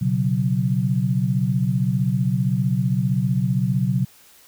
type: chord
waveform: sine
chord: B suspended second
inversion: none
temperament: just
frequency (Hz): 123.47 / 138.9 / 185.21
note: B2 / C#3 / F#3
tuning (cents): 0 / +4 / +2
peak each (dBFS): -22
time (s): 0.01-4.05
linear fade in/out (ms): 10
effects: white hiss -51 dBFS RMS until 4.47 s